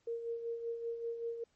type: tone with tremolo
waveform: sine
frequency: 464.5 Hz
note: A#4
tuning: 6 cents flat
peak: -34 dBFS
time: 0.07-1.44 s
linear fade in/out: 5 ms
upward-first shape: sine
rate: 5.2 Hz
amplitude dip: 55%
effects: pink hiss -75 dBFS RMS until 1.55 s + MP3 32 kbps